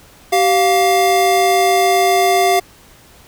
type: tone pair together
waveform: square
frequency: 385.3 / 703 Hz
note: G4 / F5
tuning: -30 / +11 cents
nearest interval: minor seventh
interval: 1041 cents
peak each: -16 / -13 dBFS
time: 0.32-2.6 s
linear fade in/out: 10 ms
effects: pink hiss -45 dBFS RMS until 3.27 s